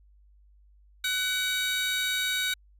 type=tone cluster; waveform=40% pulse; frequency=1494 / 2273 / 3794 Hz; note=F#6 / C#7 / A#7; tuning=+16 / +43 / +30 cents; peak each=-30 / -32 / -28 dBFS; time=1.04-2.54 s; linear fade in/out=5 ms; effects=added 50 Hz sine -55 dBFS peak until 2.79 s + resampled to 32000 Hz